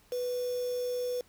sine tone with quantisation, 493.9 Hz, B4, in tune, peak -30 dBFS, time 0.12-1.21 s, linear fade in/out 2 ms, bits 7, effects pink hiss -63 dBFS RMS until 1.28 s

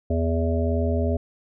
harmonic tone, 82.41 Hz, E2, in tune, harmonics 1 / 3 / 5 / 7 / 8, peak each -22 / -27 / -29 / -30 / -31 dBFS, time 0.1-1.17 s, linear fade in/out 5 ms, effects none

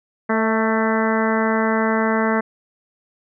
harmonic tone with a mistuned harmonic, 222.1 Hz, A3, 16 cents sharp, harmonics 1 / 2 / 3 / 4 / 5 / 6 / 7 / 8 / 9, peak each -20 / -23 / -25 / -26 / -27 / -28 / -28 / -29 / -30 dBFS, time 0.29-2.41 s, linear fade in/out 10 ms, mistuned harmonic 3, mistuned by -26 cents, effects none

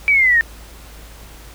sine linear sweep, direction down, 2325 to 1800 Hz, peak -10 dBFS, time 0.08-0.41 s, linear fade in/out 0 ms, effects added 54 Hz sine -38 dBFS peak until 1.54 s + pink hiss -42 dBFS RMS until 1.54 s

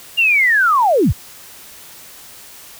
sine linear sweep, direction down, 2843 to 31.48 Hz, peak -10 dBFS, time 0.17-1.13 s, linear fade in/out 20 ms, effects white hiss -39 dBFS RMS until 2.79 s

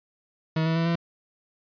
40% pulse tone with pitch steps, 159.6 / 162.58 / 165.61 / 168.7 Hz, D#3 / E3 / E3 / E3, +44 / -24 / +8 / +40 cents, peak -21 dBFS, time 0.56-0.956 s, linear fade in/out 5 ms, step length 99 ms, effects resampled to 11025 Hz

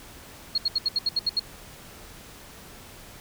sine tone bursts, 4300 Hz, C8, 47 cents sharp, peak -20 dBFS, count 9, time 0.55-1.396 s, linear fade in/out 5 ms, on 30 ms, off 72 ms, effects pink hiss -46 dBFS RMS until 3.2 s

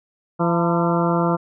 harmonic tone with a mistuned harmonic, 170 Hz, F3, 46 cents flat, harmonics 1 / 2 / 3 / 4 / 5 / 6 / 7 / 8, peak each -20 / -23 / -25 / -26 / -27 / -28 / -28 / -29 dBFS, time 0.39-1.37 s, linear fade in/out 20 ms, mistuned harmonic 5, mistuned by +84 cents, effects none

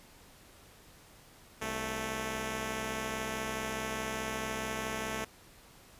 5% pulse tone pair together, 64.78 / 219.8 Hz, C2 / A3, -17 / -2 cents, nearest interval octave + major sixth, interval 2115 cents, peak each -29 / -24 dBFS, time 1.61-5.25 s, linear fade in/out 10 ms, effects pink hiss -57 dBFS RMS until 5.99 s + resampled to 32000 Hz

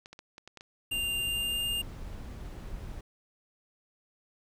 clicks, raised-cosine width 0.2 ms, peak -29 dBFS, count 7, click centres 0.059 / 0.13 / 0.191 / 0.381 / 0.476 / 0.573 / 0.609 s
brown noise, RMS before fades -41 dBFS, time 0.91-3.01 s, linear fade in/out 5 ms
square tone with pitch glide, 2794 to 2812 Hz, F7 to F7, 0 to +11 cents, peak -30 dBFS, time 0.91-1.82 s, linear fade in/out 10 ms, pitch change +11 cents, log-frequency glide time 1.2-1.69 s
effects none

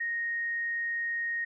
sine tone, 1864.7 Hz, A#6, in tune, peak -29 dBFS, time 0-1.45 s, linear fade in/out 10 ms, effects none

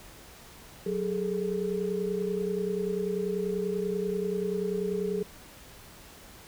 sine tone cluster, 185.1 / 410 / 440.3 Hz, F#3 / G#4 / A4, +1 / -22 / +1 cents, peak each -33 / -30 / -33 dBFS, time 0.86-5.23 s, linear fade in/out 5 ms, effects pink hiss -50 dBFS RMS until 6.47 s

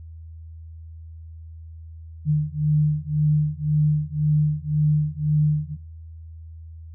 sine beating tone pair, 150 / 151.9 Hz, D3 / D#3, +37 / -41 cents, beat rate 1.9 Hz, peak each -21 dBFS, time 2.25-5.77 s, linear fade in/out 50 ms, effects noise-tail reverb RT60 0.5 s tail -20 dB re dry + added 81 Hz sine -37 dBFS peak until 6.94 s

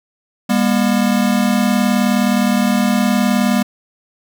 square tone pair together, 201.3 / 240.6 Hz, G3 / B3, +46 / -45 cents, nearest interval minor third, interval 309 cents, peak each -16 dBFS, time 0.49-3.63 s, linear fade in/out 10 ms, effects none

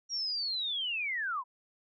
sine linear sweep, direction down, 5700 to 950 Hz, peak -31 dBFS, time 0.09-1.44 s, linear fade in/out 50 ms, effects none

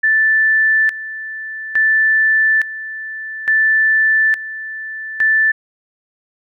sine tone with tremolo, 1760 Hz, A6, in tune, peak -10 dBFS, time 0.03-5.52 s, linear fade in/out 10 ms, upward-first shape square, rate 0.58 Hz, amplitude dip 80%, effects none

